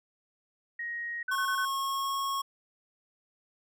sine tone, 1881 Hz, A#6, 15 cents sharp, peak -33 dBFS, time 0.79-1.23 s, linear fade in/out 5 ms
sine tone bursts, 1511 Hz, F#6, 36 cents sharp, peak -29 dBFS, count 4, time 1.28-1.652 s, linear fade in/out 5 ms, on 75 ms, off 24 ms
square tone with pitch glide, 1089 to 1095.9 Hz, C#6 to C#6, -31 to -20 cents, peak -30 dBFS, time 1.31-2.42 s, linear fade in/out 10 ms, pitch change +11 cents, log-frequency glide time 1.79-2.17 s
effects none

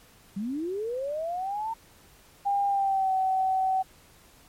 sine linear sweep, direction up, 185 to 920 Hz, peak -28 dBFS, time 0.36-1.74 s, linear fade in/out 10 ms
sine tone with pitch glide, 802 to 758.3 Hz, G5 to F#5, +39 to +42 cents, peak -22 dBFS, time 2.45-3.83 s, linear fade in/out 20 ms, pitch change -97 cents, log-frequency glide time 2.67-3.12 s
effects pink hiss -56 dBFS RMS until 4.48 s + MP3 64 kbps

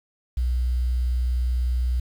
sine tone with quantisation, 61.7 Hz, B1, 1 cent flat, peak -20 dBFS, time 0.37-2 s, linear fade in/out 5 ms, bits 8, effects none

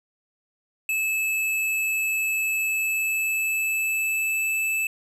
square tone with pitch glide, 2608 to 2626 Hz, E7 to E7, -19 to -7 cents, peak -23 dBFS, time 0.89-4.87 s, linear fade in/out 2 ms, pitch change +12 cents, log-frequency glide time 2.5-4.54 s, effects 9-bit

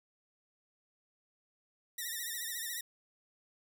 5% pulse tone with vibrato, 1868 Hz, A#6, 3 cents sharp, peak -27 dBFS, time 1.98-2.81 s, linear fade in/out 5 ms, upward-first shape sine, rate 14 Hz, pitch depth 83 cents each way, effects none

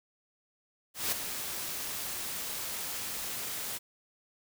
white noise with ADSR envelope, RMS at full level -29 dBFS, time 0.94-3.79 s, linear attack 180 ms, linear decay 13 ms, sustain -8 dB, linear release 27 ms, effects none

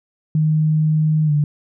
sine tone with pitch glide, 155.2 to 147.68 Hz, D#3 to D3, -4 to +10 cents, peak -13 dBFS, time 0.35-1.44 s, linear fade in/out 2 ms, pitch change -86 cents, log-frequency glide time 1.25-1.32 s, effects none

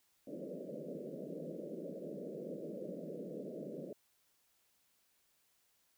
white band-pass noise, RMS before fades -45 dBFS, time 0.27-3.93 s, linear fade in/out 5 ms, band 150 to 600 Hz, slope 96 dB/octave, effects white hiss -75 dBFS RMS until 5.97 s

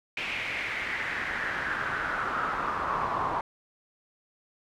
brown noise with band-pass filter sweep, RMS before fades -31 dBFS, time 0.17-3.41 s, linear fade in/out 2 ms, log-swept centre 2500 to 990 Hz, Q 4.4, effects none

